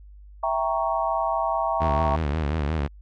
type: chord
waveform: sine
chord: E diminished seventh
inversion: none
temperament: equal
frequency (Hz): 659.3 / 784 / 932.3 / 1108.7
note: E5 / G5 / Bb5 / Db6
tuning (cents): 0 / 0 / 0 / 0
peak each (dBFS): -26 / -28 / -27 / -28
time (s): 0.43-2.16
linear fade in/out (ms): 5
type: tone with vibrato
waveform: sawtooth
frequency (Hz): 75.7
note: D#2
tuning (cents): -47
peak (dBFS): -19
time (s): 1.8-2.88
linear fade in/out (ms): 20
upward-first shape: sine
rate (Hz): 5.6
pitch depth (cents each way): 130
effects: added 50 Hz sine -43 dBFS peak until 3.01 s + low-pass 3000 Hz 12 dB/octave